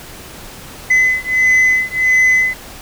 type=beating tone pair; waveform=sine; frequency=2023 / 2024.5 Hz; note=B6 / B6; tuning=+41 / +42 cents; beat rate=1.5 Hz; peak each=-11 dBFS; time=0.9-2.54 s; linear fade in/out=10 ms; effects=tanh soft clip ceiling -7 dBFS + pink hiss -34 dBFS RMS until 2.81 s